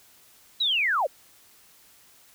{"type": "linear sweep", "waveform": "sine", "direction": "down", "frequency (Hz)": [4000, 466.2], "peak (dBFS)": -21, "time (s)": [0.6, 1.07], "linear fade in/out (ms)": 10, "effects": ["white hiss -56 dBFS RMS until 2.34 s"]}